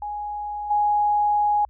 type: tone with level steps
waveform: sine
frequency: 831 Hz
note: G#5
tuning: 1 cent sharp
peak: -27 / -17 dBFS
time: 0.02-1.65 s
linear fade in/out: 2 ms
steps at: 0.7 s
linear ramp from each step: 10 ms
effects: added 60 Hz sine -48 dBFS peak until 1.69 s